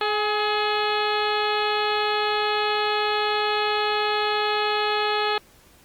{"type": "harmonic tone with a mistuned harmonic", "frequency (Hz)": 423, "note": "G#4", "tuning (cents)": 32, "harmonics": [1, 2, 3, 4, 5, 6, 7, 8, 9, 10], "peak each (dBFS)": [-26, -26, -28, -31, -36, -31, -35, -32, -39, -34], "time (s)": [0.01, 5.38], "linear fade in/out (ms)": 2, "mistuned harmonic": 2, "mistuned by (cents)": -29, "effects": ["pink hiss -54 dBFS RMS until 5.84 s", "Opus 32 kbps"]}